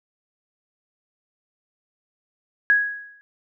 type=tone with exponential decay; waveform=sine; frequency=1661.2 Hz; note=G#6; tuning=in tune; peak=-11 dBFS; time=2.7-3.21 s; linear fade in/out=0 ms; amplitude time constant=110 ms; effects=none